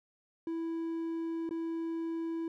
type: tone with dropouts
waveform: triangle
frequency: 329.6 Hz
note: E4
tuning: in tune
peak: -31 dBFS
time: 0.47-2.48 s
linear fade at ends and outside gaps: 2 ms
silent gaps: 1.492-1.509 s
effects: none